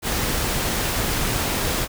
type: noise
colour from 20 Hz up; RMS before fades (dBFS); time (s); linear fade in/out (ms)
pink; -23; 0.02-1.88; 50
effects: none